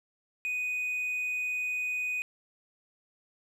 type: tone with hard clipping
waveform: sine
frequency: 2489 Hz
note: D#7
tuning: in tune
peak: -30 dBFS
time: 0.45-2.22 s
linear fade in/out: 0 ms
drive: 2 dB
effects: none